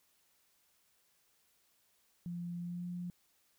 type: tone with pitch glide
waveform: sine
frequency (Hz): 173.6 to 176.74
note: F3 to F3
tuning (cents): -10 to +21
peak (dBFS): -38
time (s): 2.26-3.1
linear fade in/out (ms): 0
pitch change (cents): +31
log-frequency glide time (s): 2.6-2.86
effects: white hiss -73 dBFS RMS until 3.58 s